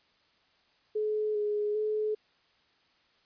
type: tone with pitch steps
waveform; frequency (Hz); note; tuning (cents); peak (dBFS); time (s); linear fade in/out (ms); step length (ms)
sine; 427 / 417.8 / 428; G#4 / G#4 / A4; +48 / +10 / -48; -27; 0.95-2.15; 10; 400
effects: white hiss -67 dBFS RMS until 3.25 s + resampled to 11025 Hz